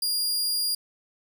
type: tone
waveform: sawtooth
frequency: 4828 Hz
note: D8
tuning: 47 cents sharp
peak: -21 dBFS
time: 0.02-0.75 s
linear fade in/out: 5 ms
effects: none